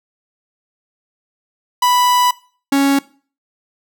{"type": "tone pair in turn", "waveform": "45% pulse", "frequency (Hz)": [987.8, 277.2], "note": ["B5", "C#4"], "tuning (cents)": [0, 0], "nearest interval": "octave + minor seventh", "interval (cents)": 2200, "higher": "first", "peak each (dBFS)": -11, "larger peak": "neither", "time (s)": [[1.82, 2.31], [2.72, 2.99]], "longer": "first", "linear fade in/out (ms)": 5, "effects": ["noise-tail reverb RT60 0.4 s tail -20 dB re dry"]}